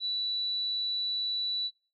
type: tone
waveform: sine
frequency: 3951 Hz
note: B7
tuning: in tune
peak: -28 dBFS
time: 0-1.71 s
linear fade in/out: 50 ms
effects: noise-tail reverb RT60 0.3 s tail -18 dB re dry